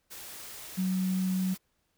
sine tone in noise, 186.4 Hz, F#3, 13 cents sharp, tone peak -26 dBFS, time 0.77-1.55 s, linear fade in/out 20 ms, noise white, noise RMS -44 dBFS, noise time 0.1-1.58 s, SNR +15 dB, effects pink hiss -75 dBFS RMS until 1.97 s

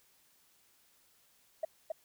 sine tone with echo, 639 Hz, D#5, 46 cents sharp, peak -29 dBFS, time 1.63-1.65 s, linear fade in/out 5 ms, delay 270 ms, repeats 1, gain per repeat -3 dB, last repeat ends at 1.92 s, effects tanh soft clip ceiling -26 dBFS + white hiss -68 dBFS RMS until 2.04 s

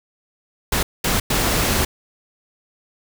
pink noise bursts at uneven times, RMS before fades -19 dBFS, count 3, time 0.72-0.83 / 1.04-1.2 / 1.3-1.85 s, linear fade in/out 5 ms, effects none

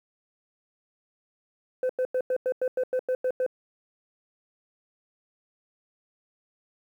sine tone bursts, 510 Hz, C5, 44 cents flat, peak -20 dBFS, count 11, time 1.83-3.464 s, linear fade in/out 2 ms, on 64 ms, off 93 ms, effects tanh soft clip ceiling -22 dBFS + 10-bit

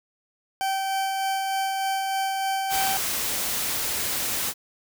40% pulse tone with tremolo, 774 Hz, G5, 22 cents flat, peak -22 dBFS, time 0.61-2.97 s, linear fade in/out 0 ms, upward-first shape sine, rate 3.3 Hz, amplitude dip 25%
white noise, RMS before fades -27 dBFS, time 2.69-4.54 s, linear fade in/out 50 ms
effects none

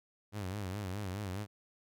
sawtooth tone with vibrato, 98 Hz, G2, in tune, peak -33 dBFS, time 0.32-1.47 s, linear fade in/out 50 ms, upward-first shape sine, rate 4.8 Hz, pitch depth 130 cents each way, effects none

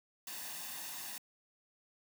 white noise with comb filter, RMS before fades -44 dBFS, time 0.27-1.18 s, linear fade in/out 2 ms, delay 1.1 ms, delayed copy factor +0.6, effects high-pass 200 Hz 12 dB/octave

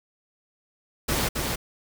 pink noise with echo, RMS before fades -25 dBFS, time 1.08-1.29 s, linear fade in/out 10 ms, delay 270 ms, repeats 1, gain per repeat -3 dB, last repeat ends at 1.56 s, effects none

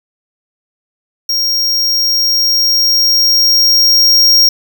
square tone with level ramp, 5580 Hz, F8, 2 cents flat, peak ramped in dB -12 to -5 dBFS, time 1.29-4.49 s, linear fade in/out 5 ms, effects none

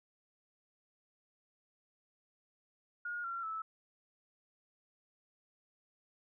sine tone with pitch steps, 1431 / 1368.7 / 1309.2 Hz, F6 / F6 / E6, +42 / -35 / -12 cents, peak -37 dBFS, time 3.05-3.62 s, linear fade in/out 5 ms, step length 190 ms, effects none

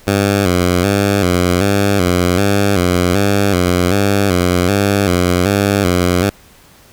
10% pulse tone with vibrato, 94.5 Hz, F#2, 37 cents sharp, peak -3 dBFS, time 0.07-6.3 s, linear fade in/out 5 ms, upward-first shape square, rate 1.3 Hz, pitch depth 96 cents each way, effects pink hiss -45 dBFS RMS until 6.92 s

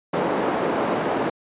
white band-pass noise, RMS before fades -23 dBFS, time 0.13-1.3 s, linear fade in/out 10 ms, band 230 to 700 Hz, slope 12 dB/octave, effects resampled to 8000 Hz

